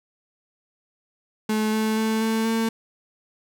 35% pulse tone with pitch steps, 215.9 / 218.2 / 220.4 / 222.7 / 225.1 Hz, A3 / A3 / A3 / A3 / A3, -33 / -14 / +3 / +21 / +40 cents, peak -19 dBFS, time 1.49-2.69 s, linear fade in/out 5 ms, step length 240 ms, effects none

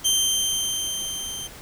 20% pulse tone with level ramp, 3136 Hz, G7, in tune, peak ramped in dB -12 to -26 dBFS, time 0.04-1.48 s, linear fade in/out 20 ms, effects pink hiss -42 dBFS RMS until 1.61 s

